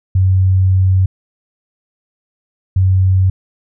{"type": "tone pair in turn", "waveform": "sine", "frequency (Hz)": [94, 94], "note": ["F#2", "F#2"], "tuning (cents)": [28, 28], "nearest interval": "unison", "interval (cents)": 0, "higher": "neither", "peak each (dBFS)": -8, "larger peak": "neither", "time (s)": [[0.15, 1.06], [2.76, 3.3]], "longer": "first", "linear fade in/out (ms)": 5, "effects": []}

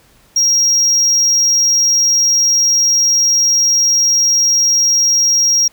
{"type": "tone", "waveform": "triangle", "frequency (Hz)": 5620, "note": "F8", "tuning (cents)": 10, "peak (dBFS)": -8, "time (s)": [0.36, 5.68], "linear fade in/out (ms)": 5, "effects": ["pink hiss -50 dBFS RMS until 5.72 s"]}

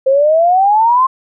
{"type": "exponential sweep", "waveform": "sine", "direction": "up", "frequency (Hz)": [522, 1067], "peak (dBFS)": -7, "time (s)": [0.06, 1.07], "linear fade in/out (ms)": 10, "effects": []}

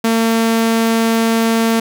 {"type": "tone", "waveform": "sawtooth", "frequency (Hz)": 226.8, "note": "A#3", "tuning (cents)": -47, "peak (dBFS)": -8, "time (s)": [0.04, 1.8], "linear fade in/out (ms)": 5, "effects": []}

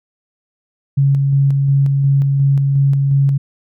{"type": "tone with tremolo", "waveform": "sine", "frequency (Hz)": 138.59, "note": "C#3", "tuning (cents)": 0, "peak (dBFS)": -9, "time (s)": [0.97, 3.38], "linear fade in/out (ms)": 10, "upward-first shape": "square", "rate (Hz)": 2.8, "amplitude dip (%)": 25, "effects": []}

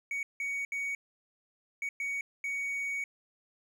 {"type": "tone bursts at uneven times", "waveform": "triangle", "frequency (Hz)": 2241, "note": "C#7", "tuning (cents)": 18, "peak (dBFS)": -30, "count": 6, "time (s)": [[0.11, 0.23], [0.4, 0.65], [0.72, 0.95], [1.82, 1.89], [2, 2.21], [2.44, 3.04]], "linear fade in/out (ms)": 2, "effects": []}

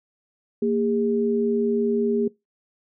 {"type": "tone pair together", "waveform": "sine", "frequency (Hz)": [231.2, 407.3], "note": ["A#3", "G#4"], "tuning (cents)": [-14, -34], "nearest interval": "minor seventh", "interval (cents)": 980, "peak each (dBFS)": -22, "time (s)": [0.62, 2.28], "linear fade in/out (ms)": 5, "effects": ["noise-tail reverb RT60 0.2 s tail -23 dB re dry"]}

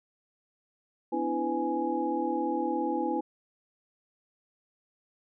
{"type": "tone cluster", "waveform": "sine", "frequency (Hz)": [253.4, 293.1, 330.2, 502, 833], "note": ["B3", "D4", "E4", "B4", "G#5"], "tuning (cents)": [45, -3, 3, 28, 5], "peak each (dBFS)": [-35, -35, -31, -35, -32], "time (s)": [1.12, 3.21], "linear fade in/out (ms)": 10, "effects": []}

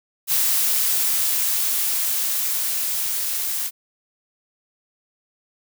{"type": "noise with level ramp", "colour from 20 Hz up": "blue", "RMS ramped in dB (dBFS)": [-19, -25], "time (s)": [0.27, 3.71], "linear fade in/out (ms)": 50, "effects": []}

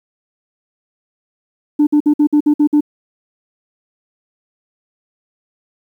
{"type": "tone bursts", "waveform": "sine", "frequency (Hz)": 296.2, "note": "D4", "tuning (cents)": 15, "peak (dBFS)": -6, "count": 8, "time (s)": [1.79, 2.808], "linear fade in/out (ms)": 10, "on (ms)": 80, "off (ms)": 54, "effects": ["tanh soft clip ceiling -6 dBFS", "8-bit"]}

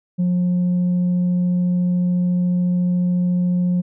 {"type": "tone with tanh clipping", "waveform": "sine", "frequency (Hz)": 178.6, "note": "F3", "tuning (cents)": 39, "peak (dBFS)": -16, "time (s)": [0.18, 3.82], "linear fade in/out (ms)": 20, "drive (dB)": 1, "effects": []}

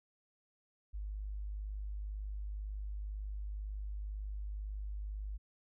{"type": "tone", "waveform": "sine", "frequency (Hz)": 51, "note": "G#1", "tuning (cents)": -31, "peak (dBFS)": -38, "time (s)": [0.93, 5.38], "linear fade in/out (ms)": 20, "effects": []}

